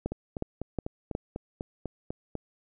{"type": "two click trains", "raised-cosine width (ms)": 2, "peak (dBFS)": [-20, -16], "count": [10, 4], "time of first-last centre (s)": [[0.12, 2.353], [0.06, 1.151]], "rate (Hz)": [4.03, 2.75], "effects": []}